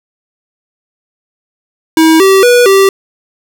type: tone with pitch steps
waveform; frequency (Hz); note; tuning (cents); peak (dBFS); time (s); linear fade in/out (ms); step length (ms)
square; 321 / 386.1 / 487 / 389.5; E4 / G4 / B4 / G4; -46 / -26 / -24 / -11; -4; 1.97-2.89; 2; 230
effects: none